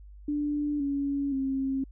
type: tone with pitch steps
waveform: sine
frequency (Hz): 293.7 / 280.8 / 268.4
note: D4 / C#4 / C4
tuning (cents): 0 / +22 / +44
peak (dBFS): -26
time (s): 0.28-1.84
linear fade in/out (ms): 5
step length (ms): 520
effects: added 50 Hz sine -45 dBFS peak until 1.91 s